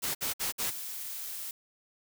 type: noise bursts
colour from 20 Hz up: white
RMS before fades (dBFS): -32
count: 4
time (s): 0.02-0.711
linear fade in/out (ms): 20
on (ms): 130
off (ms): 57
type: noise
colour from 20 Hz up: blue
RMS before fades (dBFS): -39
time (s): 0.62-1.51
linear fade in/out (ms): 2
effects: none